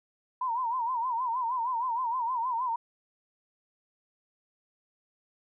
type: tone with vibrato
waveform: sine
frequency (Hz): 970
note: B5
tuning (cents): -31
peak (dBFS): -27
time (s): 0.41-2.76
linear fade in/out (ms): 5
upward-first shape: sine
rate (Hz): 6.4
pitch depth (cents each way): 120
effects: none